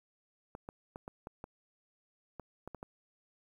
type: clicks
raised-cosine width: 1 ms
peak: -29 dBFS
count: 10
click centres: 0.551 / 0.689 / 0.959 / 1.079 / 1.271 / 1.441 / 2.397 / 2.676 / 2.747 / 2.829 s
effects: 10-bit